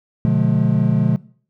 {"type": "chord", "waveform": "triangle", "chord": "B diminished seventh", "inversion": "none", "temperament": "just", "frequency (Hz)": [123.47, 148.16, 177.8, 213.4], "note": ["B2", "D3", "F3", "Ab3"], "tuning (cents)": [0, 16, 31, 47], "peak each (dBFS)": -17, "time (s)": [0.25, 1.16], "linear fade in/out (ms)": 0, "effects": ["noise-tail reverb RT60 0.5 s tail -21 dB re dry"]}